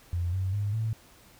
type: tone with pitch steps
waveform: sine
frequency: 87.1 / 94.44 / 102.39 / 111.01 Hz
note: F2 / F#2 / G#2 / A2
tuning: -4 / +36 / -24 / +16 cents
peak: -26 dBFS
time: 0.13-0.93 s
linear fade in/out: 0 ms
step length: 200 ms
effects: pink hiss -56 dBFS RMS until 1.39 s